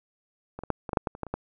clicks, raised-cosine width 1 ms, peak -23 / -22 / -10 / -20 / -14 / -7 / -14 / -27 / -16 / -26 / -15 dBFS, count 11, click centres 0.59 / 0.636 / 0.703 / 0.892 / 0.932 / 0.972 / 1.072 / 1.151 / 1.233 / 1.267 / 1.34 s, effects none

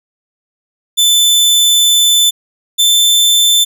sawtooth tone pair in turn, 3520 / 3540 Hz, A7 / A7, 0 / +10 cents, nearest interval unison, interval 10 cents, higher second, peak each -4 dBFS, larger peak neither, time 0.97-2.31 / 2.78-3.65 s, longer first, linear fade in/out 20 ms, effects none

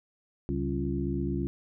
harmonic tone with a mistuned harmonic, 69 Hz, C#2, 7 cents flat, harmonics 1 / 2 / 3 / 4 / 5, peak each -34 / -34 / -34 / -34 / -34 dBFS, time 0.49-1.47 s, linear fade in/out 0 ms, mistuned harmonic 3, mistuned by -120 cents, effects none

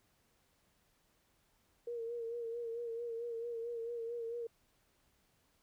sine tone with vibrato, 466.2 Hz, A#4, in tune, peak -38 dBFS, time 1.87-4.47 s, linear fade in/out 5 ms, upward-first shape sine, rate 4.5 Hz, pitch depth 43 cents each way, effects pink hiss -74 dBFS RMS until 5.62 s

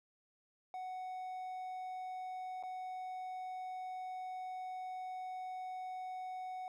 triangle tone with dropouts, 742 Hz, F#5, 5 cents sharp, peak -39 dBFS, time 0.74-6.68 s, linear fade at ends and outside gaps 1 ms, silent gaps 2.627-2.635 s, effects none

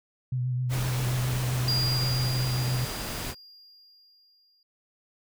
sine tone with vibrato, 125.7 Hz, B2, 31 cents sharp, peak -25 dBFS, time 0.32-2.85 s, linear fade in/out 5 ms, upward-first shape triangle, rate 7.6 Hz, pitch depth 39 cents each way
pink noise, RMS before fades -34 dBFS, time 0.69-3.35 s, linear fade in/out 50 ms
triangle tone with exponential decay, 4815 Hz, D8, 42 cents sharp, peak -23 dBFS, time 1.68-4.63 s, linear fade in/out 2 ms, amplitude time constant 640 ms
effects none

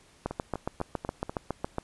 two click trains, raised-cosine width 1 ms, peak -20 / -15 dBFS, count 5 / 12, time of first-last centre 0.31-1.295 / 0.26-1.784 s, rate 4.06 / 7.22 Hz, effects pink hiss -59 dBFS RMS until 1.83 s + resampled to 24000 Hz

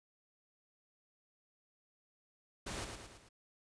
pink noise with echo, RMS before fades -42 dBFS, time 2.66-2.85 s, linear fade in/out 10 ms, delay 110 ms, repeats 4, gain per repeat -5 dB, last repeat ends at 3.29 s, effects resampled to 22050 Hz

